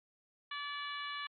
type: harmonic tone with a mistuned harmonic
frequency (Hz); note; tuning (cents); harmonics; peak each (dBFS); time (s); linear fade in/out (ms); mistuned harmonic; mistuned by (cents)
577; D5; -31; 2 / 3 / 4 / 5 / 6 / 7; -42 / -44 / -47 / -47 / -48 / -51; 0.51-1.27; 5; 5; +22
effects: MP3 32 kbps